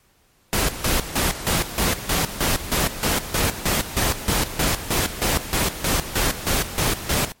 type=noise with tremolo; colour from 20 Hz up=pink; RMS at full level=-20 dBFS; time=0.53-7.32 s; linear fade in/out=0 ms; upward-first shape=square; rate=3.2 Hz; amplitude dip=75%; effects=pink hiss -60 dBFS RMS until 7.4 s + MP3 64 kbps